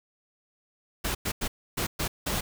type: noise bursts at uneven times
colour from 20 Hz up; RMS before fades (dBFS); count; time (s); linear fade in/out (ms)
pink; -29; 6; 1.04-1.15 / 1.25-1.32 / 1.41-1.48 / 1.77-1.87 / 1.99-2.08 / 2.26-2.41; 10
effects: none